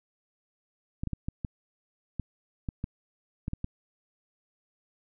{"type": "clicks", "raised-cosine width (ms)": 5, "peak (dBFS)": -19, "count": 11, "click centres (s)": [1.035, 1.073, 1.133, 1.285, 1.448, 2.197, 2.688, 2.841, 3.481, 3.534, 3.644], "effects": []}